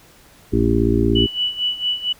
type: harmonic tone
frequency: 56.9 Hz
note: A#1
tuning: 41 cents flat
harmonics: 1 / 2 / 4 / 5 / 6 / 7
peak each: -21 / -21 / -21 / -21 / -21 / -21 dBFS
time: 0.52-1.27 s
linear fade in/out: 20 ms
type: tone with tremolo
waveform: sine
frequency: 2960 Hz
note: F#7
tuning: in tune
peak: -16 dBFS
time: 1.15-2.13 s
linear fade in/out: 10 ms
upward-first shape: sine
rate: 4.4 Hz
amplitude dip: 80%
effects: pink hiss -49 dBFS RMS until 2.19 s